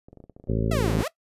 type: clicks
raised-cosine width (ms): 2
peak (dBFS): -32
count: 11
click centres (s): 0.085 / 0.13 / 0.173 / 0.203 / 0.24 / 0.297 / 0.365 / 0.399 / 0.44 / 0.473 / 0.507
type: harmonic tone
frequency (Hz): 55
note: A1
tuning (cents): 0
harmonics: 1 / 2 / 3 / 4 / 5 / 6 / 7 / 8 / 9 / 10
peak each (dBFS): -28 / -27 / -30 / -30 / -34 / -38 / -32 / -34 / -40 / -37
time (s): 0.48-1.03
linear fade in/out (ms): 10
type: linear two-way sweep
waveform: sawtooth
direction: down then up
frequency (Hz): 689 to 130.81 to 689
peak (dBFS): -23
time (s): 0.71-1.08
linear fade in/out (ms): 5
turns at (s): 0.97
effects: noise-tail reverb RT60 0.1 s tail -18 dB re dry + resampled to 32000 Hz